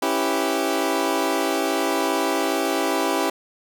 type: chord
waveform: 20% pulse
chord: C# half-diminished seventh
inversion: none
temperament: equal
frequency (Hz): 277.2 / 329.6 / 392 / 493.9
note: C#4 / E4 / G4 / B4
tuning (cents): 0 / 0 / 0 / 0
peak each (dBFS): -21 / -20 / -20 / -25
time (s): 0.02-3.3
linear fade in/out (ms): 5
effects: none